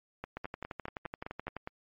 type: two click trains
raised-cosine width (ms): 0.5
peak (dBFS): -23 / -23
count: 8 / 15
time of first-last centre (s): 0.24-1.674 / 0.37-1.567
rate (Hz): 4.88 / 11.7
effects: MP3 32 kbps